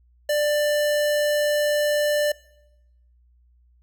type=tone; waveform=square; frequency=592 Hz; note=D5; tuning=14 cents sharp; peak=-20 dBFS; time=0.29-2.32 s; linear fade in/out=5 ms; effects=noise-tail reverb RT60 0.9 s tail -22 dB re dry + added 60 Hz sine -55 dBFS peak until 3.82 s